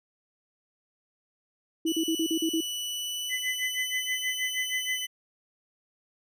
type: tone bursts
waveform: sine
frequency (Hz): 324.5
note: E4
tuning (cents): -27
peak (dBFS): -24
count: 7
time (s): 1.85-2.607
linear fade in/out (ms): 5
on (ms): 73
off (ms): 41
type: tone with pitch glide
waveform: sawtooth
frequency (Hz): 2960 to 3013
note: F#7 to F#7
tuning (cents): 0 to +31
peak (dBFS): -28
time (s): 1.86-5.07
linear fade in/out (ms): 20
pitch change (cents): +31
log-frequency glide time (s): 2.87-4.14
type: tone with tremolo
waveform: sine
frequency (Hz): 2022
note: B6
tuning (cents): +40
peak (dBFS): -26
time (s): 3.29-5.07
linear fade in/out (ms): 50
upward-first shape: sine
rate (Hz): 6.3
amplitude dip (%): 100
effects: resampled to 32000 Hz